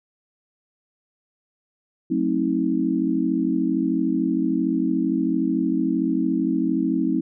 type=chord; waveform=sine; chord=F# diminished seventh; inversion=none; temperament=just; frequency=185 / 222 / 266.4 / 319.7 Hz; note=F#3 / A3 / C4 / Eb4; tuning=0 / +16 / +31 / +47 cents; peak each=-27 / -27 / -23 / -23 dBFS; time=2.1-7.21 s; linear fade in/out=10 ms; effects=none